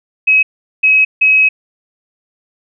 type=tone bursts at uneven times; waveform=sine; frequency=2553 Hz; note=D#7; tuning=44 cents sharp; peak=-6 dBFS; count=3; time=0.27-0.43 / 0.83-1.05 / 1.21-1.49 s; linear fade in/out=10 ms; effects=none